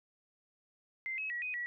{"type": "tone with pitch steps", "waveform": "sine", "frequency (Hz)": [2081, 2566, 1922, 2500, 1932], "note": ["C7", "E7", "B6", "D#7", "B6"], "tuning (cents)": [-10, -47, -48, 8, -39], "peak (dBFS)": -35, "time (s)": [1.06, 1.66], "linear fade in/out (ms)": 0, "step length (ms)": 120, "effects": []}